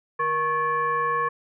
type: tone with frequency modulation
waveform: sine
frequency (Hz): 1100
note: C#6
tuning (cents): -14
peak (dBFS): -21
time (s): 0.19-1.29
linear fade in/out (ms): 10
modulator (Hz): 626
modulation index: 0.81
effects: none